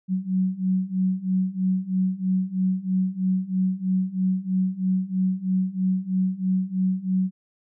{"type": "beating tone pair", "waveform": "sine", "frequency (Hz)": [185, 188.1], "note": ["F#3", "F#3"], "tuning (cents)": [0, 29], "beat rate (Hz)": 3.1, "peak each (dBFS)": [-25, -23], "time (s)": [0.08, 7.31], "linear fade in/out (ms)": 50, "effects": []}